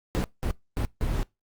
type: noise bursts at uneven times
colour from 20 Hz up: brown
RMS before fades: -26 dBFS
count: 4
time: 0.15-0.24 / 0.43-0.51 / 0.77-0.85 / 1.01-1.23 s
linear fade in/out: 0 ms
effects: noise-tail reverb RT60 0.2 s tail -22 dB re dry + Opus 48 kbps